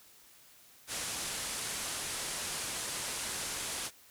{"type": "low-pass noise", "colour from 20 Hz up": "white", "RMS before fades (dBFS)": -38, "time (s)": [0.87, 3.91], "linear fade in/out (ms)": 50, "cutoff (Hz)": 11000, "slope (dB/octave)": 48, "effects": ["white hiss -59 dBFS RMS until 4.1 s"]}